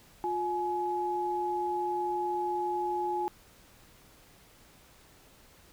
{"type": "tone pair together", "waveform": "sine", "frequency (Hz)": [354.9, 844], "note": ["F4", "G#5"], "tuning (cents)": [28, 28], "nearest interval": "octave + minor third", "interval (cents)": 1500, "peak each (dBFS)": [-33, -30], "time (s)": [0.24, 3.28], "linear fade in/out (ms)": 0, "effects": ["pink hiss -58 dBFS RMS until 5.72 s"]}